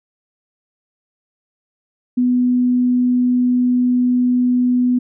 sine tone, 248.1 Hz, B3, 8 cents sharp, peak -12 dBFS, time 2.17-4.99 s, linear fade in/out 10 ms, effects none

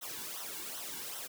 white noise with flanger, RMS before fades -42 dBFS, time 0.01-1.28 s, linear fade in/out 20 ms, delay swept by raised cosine 0.42 to 1.62 ms, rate 2.6 Hz, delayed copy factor -0.75, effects none

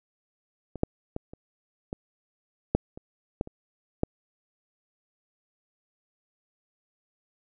clicks, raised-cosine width 2 ms, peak -23 / -9 / -18 / -29 / -19 / -7 / -27 / -13 / -27 / -10 dBFS, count 10, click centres 0.757 / 0.834 / 1.164 / 1.335 / 1.929 / 2.75 / 2.975 / 3.411 / 3.474 / 4.034 s, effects none

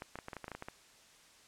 clicks, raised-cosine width 0.5 ms, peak -27 dBFS, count 12, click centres 0.021 / 0.156 / 0.188 / 0.284 / 0.332 / 0.367 / 0.443 / 0.481 / 0.517 / 0.55 / 0.624 / 0.685 s, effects white hiss -61 dBFS RMS until 1.47 s + low-pass 8000 Hz 12 dB/octave

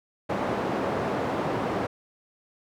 white band-pass noise, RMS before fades -28 dBFS, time 0.29-1.87 s, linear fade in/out 10 ms, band 130 to 740 Hz, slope 12 dB/octave, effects none

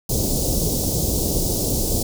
pink band-stop noise, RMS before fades -21 dBFS, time 0.09-2.03 s, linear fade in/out 5 ms, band 580 to 5000 Hz, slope 24 dB/octave, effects none

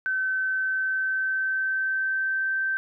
sine tone with pitch glide, 1531 to 1556 Hz, G6 to G6, -41 to -13 cents, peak -23 dBFS, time 0.06-2.77 s, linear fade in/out 0 ms, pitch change +28 cents, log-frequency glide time 0.34-2.61 s, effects none

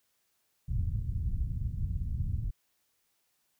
white low-pass noise, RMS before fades -32 dBFS, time 0.68-2.51 s, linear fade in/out 10 ms, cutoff 110 Hz, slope 24 dB/octave, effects white hiss -75 dBFS RMS until 3.59 s

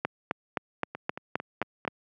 two click trains, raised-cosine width 0.5 ms, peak -20 / -11 dBFS, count 5 / 8, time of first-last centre 0.95-1.851 / 0.05-1.878 s, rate 4.44 / 3.83 Hz, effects high-pass 150 Hz 12 dB/octave

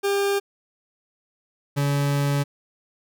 40% pulse tone pair in turn, 399.7 / 142.22 Hz, G4 / C#3, +34 / +45 cents, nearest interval octave + tritone, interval 1789 cents, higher first, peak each -19 dBFS, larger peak neither, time 0.03-0.4 / 1.76-2.44 s, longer second, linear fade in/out 20 ms, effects none

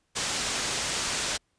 white low-pass noise, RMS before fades -30 dBFS, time 0.15-1.38 s, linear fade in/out 20 ms, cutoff 8000 Hz, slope 24 dB/octave, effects pink hiss -73 dBFS RMS until 1.58 s + resampled to 22050 Hz

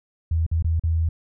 sine tone with dropouts, 81.6 Hz, E2, 17 cents flat, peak -18 dBFS, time 0.31-1.09 s, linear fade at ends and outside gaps 5 ms, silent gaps 0.465-0.514 / 0.625-0.644 / 0.797-0.836 s, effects none

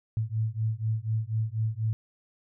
sine beating tone pair, 108.5 / 112.6 Hz, A2 / A2, -24 / +40 cents, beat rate 4.1 Hz, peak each -29 dBFS, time 0.17-1.93 s, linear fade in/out 0 ms, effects none

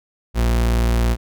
40% pulse tone, 58.27 Hz, A#1, in tune, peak -14 dBFS, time 0.34-1.17 s, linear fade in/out 50 ms, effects none

